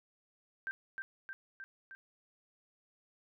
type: tone with echo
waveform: sine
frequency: 1568 Hz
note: G6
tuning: in tune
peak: -35 dBFS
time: 0.67-0.71 s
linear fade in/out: 0 ms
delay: 310 ms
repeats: 4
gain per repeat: -3 dB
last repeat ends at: 1.95 s
effects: none